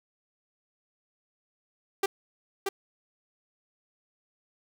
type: tone with echo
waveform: sawtooth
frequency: 392 Hz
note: G4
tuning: in tune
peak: -19 dBFS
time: 2.03-2.06 s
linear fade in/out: 5 ms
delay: 630 ms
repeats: 1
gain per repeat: -4 dB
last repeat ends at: 2.69 s
effects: none